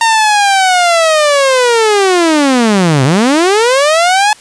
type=linear two-way sweep; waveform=sawtooth; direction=down then up; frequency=920 to 125 to 861 Hz; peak=-3 dBFS; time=0.01-4.33 s; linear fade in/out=2 ms; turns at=3.04 s; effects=white hiss -39 dBFS RMS until 4.4 s + resampled to 22050 Hz